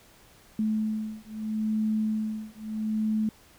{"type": "beating tone pair", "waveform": "sine", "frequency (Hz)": [216.3, 217.07], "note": ["A3", "A3"], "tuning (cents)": [-29, -23], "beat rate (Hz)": 0.77, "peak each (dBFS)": -29, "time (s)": [0.59, 3.29], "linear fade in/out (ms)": 2, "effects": ["pink hiss -56 dBFS RMS until 3.58 s"]}